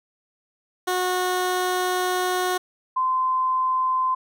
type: tone pair in turn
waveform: 15% pulse / sine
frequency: 365.1 / 1032.7 Hz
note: F#4 / C6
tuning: -23 / -23 cents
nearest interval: octave + tritone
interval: 1800 cents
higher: second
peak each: -15 / -19 dBFS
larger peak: first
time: 0.87-2.58 / 2.96-4.15 s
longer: first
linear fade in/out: 10 ms
effects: none